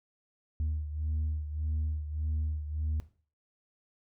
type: beating tone pair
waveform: sine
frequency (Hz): 76.5 / 78.2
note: D#2 / D#2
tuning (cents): -29 / +9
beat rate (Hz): 1.7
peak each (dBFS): -29 / -35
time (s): 0.6-3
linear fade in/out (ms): 0
effects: noise-tail reverb RT60 0.4 s tail -17 dB re dry + tanh soft clip ceiling -26 dBFS